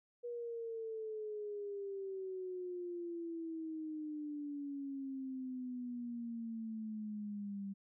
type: exponential sweep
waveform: sine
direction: down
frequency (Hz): 482.6 to 196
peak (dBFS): -40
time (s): 0.23-7.74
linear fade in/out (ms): 20
effects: none